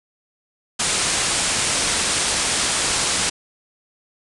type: low-pass noise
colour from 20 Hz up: white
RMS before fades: -21 dBFS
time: 0.79-3.3 s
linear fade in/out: 10 ms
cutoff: 9800 Hz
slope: 96 dB/octave
effects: none